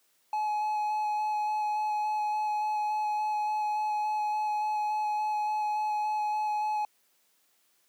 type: tone with vibrato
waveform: triangle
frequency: 848 Hz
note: G#5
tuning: 36 cents sharp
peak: -25 dBFS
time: 0.33-6.85 s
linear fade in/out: 2 ms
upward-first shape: square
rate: 3.5 Hz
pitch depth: 9 cents each way
effects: white hiss -69 dBFS RMS until 7.88 s + high-pass 200 Hz 12 dB/octave

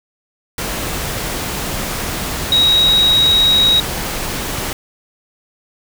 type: tone in noise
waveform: sine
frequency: 3811 Hz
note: A#7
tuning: 38 cents sharp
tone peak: -9 dBFS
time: 2.52-3.8 s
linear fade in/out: 2 ms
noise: pink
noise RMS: -22 dBFS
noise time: 0.58-4.73 s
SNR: +10 dB
effects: none

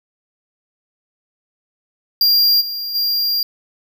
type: tone with level steps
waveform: square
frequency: 4778 Hz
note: D8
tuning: 29 cents sharp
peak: -11 / -23 / -16 dBFS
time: 2.21-3.43 s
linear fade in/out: 2 ms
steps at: 2.6 / 2.94 s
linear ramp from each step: 20 ms
effects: none

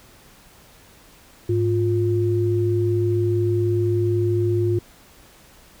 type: tone pair together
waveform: sine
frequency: 105.3 / 351.7 Hz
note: G#2 / F4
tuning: +24 / +12 cents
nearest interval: octave + major sixth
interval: 2088 cents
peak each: -20 dBFS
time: 1.49-4.79 s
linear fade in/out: 5 ms
effects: pink hiss -50 dBFS RMS until 5.8 s

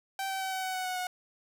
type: tone with pitch steps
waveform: sawtooth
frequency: 776 / 769.3 / 762.7 / 756.1 / 749.6 / 743.1 / 736.7 / 730.3 Hz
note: G5 / G5 / G5 / F#5 / F#5 / F#5 / F#5 / F#5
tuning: -18 / -33 / -48 / +37 / +22 / +7 / -8 / -23 cents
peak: -28 dBFS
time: 0.19-1.07 s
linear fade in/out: 2 ms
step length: 110 ms
effects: none

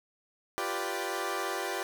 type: chord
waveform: 15% pulse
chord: G dominant seventh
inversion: third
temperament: equal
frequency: 349.2 / 392 / 493.9 / 587.3 Hz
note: F4 / G4 / B4 / D5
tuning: 0 / 0 / 0 / 0 cents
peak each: -31 / -29 / -32 / -32 dBFS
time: 0.58-1.83 s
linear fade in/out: 0 ms
effects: none

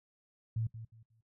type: tone with echo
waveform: sine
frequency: 112.7 Hz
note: A2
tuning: 42 cents sharp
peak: -31 dBFS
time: 0.56-0.67 s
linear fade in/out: 5 ms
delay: 180 ms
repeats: 3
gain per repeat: -12 dB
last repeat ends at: 1.21 s
effects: noise-tail reverb RT60 0.1 s tail -18 dB re dry

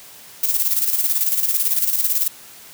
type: noise with tremolo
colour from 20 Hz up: violet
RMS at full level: -17 dBFS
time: 0.43-2.28 s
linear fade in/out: 5 ms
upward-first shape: square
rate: 18 Hz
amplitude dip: 55%
effects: white hiss -42 dBFS RMS until 2.73 s + high-pass 60 Hz 12 dB/octave

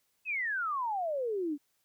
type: exponential sweep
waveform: sine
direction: down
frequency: 2637 to 277.2 Hz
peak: -30 dBFS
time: 0.25-1.58 s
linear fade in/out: 50 ms
effects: white hiss -75 dBFS RMS until 1.84 s

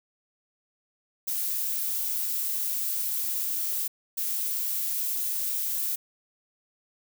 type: noise bursts at uneven times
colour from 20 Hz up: violet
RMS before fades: -29 dBFS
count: 2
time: 1.27-3.88 / 4.17-5.96 s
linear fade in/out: 10 ms
effects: none

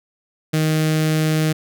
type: tone with notch filter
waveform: sawtooth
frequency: 156.3 Hz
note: D#3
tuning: 8 cents sharp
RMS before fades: -18 dBFS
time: 0.53-1.53 s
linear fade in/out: 10 ms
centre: 950 Hz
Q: 1.4
effects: none

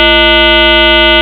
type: tone with frequency modulation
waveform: sine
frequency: 1760 Hz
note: A6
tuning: in tune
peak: -3 dBFS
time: 0-1.21 s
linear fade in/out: 0 ms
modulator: 284 Hz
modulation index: 5.6
effects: 7-bit

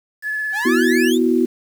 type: tone with vibrato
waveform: sine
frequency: 1717 Hz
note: A6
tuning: 43 cents flat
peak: -20 dBFS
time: 0.22-1.12 s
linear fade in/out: 50 ms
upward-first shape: triangle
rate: 18 Hz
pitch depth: 19 cents each way
type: exponential sweep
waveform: sawtooth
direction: up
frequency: 740 to 3806 Hz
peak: -21 dBFS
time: 0.52-1.19 s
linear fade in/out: 50 ms
type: chord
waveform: sine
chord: B suspended fourth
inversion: none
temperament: equal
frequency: 246.9 / 329.6 / 370 Hz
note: B3 / E4 / F#4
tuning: 0 / 0 / 0 cents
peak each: -17 / -18 / -18 dBFS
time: 0.65-1.46 s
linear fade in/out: 10 ms
effects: 7-bit

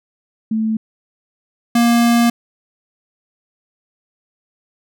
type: tone pair in turn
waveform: sine / square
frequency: 220 / 235.6 Hz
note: A3 / A#3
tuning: 0 / +19 cents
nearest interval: minor second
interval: 119 cents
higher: second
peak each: -15 / -11 dBFS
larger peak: second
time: 0.51-0.77 / 1.75-2.3 s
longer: second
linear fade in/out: 5 ms
effects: none

